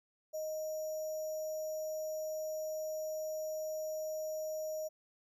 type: tone with sample-and-hold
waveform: sine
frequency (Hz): 622.3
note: D#5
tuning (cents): 0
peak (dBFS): -36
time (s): 0.33-4.89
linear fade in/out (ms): 20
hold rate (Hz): 6300
effects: none